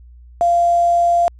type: tone with quantisation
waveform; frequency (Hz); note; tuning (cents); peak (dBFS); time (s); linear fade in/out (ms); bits
sine; 691; F5; -19; -11; 0.41-1.28; 0; 6
effects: added 60 Hz sine -39 dBFS peak until 1.39 s + resampled to 22050 Hz